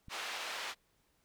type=click; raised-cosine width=5 ms; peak=-38 dBFS; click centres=0.084 s
type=band-pass noise; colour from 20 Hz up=white; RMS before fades=-41 dBFS; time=0.09-0.75 s; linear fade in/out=50 ms; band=580 to 3300 Hz; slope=12 dB/octave
effects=pink hiss -74 dBFS RMS until 1.24 s